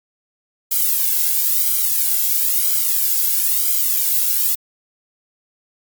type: noise with flanger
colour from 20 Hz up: violet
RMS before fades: -17 dBFS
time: 0.71-4.55 s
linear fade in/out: 5 ms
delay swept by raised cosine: 1.1 to 1.68 ms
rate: 1 Hz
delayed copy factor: -0.85
effects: Opus 48 kbps